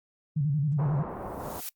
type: tone with vibrato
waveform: sine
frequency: 145.9 Hz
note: D3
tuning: 11 cents flat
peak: -23 dBFS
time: 0.36-1.03 s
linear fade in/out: 10 ms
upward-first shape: square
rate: 11 Hz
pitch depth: 94 cents each way
type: low-pass noise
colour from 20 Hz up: white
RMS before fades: -37 dBFS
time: 0.78-1.61 s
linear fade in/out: 20 ms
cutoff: 990 Hz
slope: 24 dB/octave
type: noise with exponential growth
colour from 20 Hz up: blue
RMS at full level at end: -34 dBFS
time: 1.09-1.69 s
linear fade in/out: 1 ms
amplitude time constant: 130 ms
effects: noise-tail reverb RT60 0.1 s tail -22 dB re dry + Opus 48 kbps